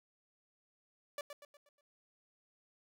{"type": "tone with echo", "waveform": "sawtooth", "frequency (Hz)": 580, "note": "D5", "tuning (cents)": -22, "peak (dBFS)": -35, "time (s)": [1.18, 1.21], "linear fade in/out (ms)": 2, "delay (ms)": 120, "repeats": 5, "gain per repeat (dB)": -7, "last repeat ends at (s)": 1.81, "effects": []}